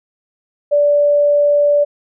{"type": "tone", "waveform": "sine", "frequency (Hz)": 582, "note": "D5", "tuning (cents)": -16, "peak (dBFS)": -9, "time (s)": [0.71, 1.85], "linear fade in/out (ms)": 20, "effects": []}